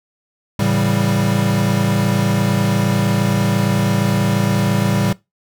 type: chord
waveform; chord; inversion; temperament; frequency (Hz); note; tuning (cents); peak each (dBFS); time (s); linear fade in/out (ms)
square; A dominant seventh; none; equal; 110 / 138.59 / 164.81 / 196; A2 / C#3 / E3 / G3; 0 / 0 / 0 / 0; -20 / -21 / -24 / -19; 0.59-5.13; 5
effects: noise-tail reverb RT60 0.2 s tail -21 dB re dry